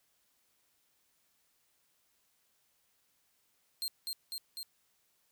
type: tone with echo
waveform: sawtooth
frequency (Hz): 4186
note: C8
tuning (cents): 0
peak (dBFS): -31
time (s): 3.82-3.88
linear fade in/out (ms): 0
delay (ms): 250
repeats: 3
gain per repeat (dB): -2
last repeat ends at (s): 4.63
effects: white hiss -74 dBFS RMS until 5.31 s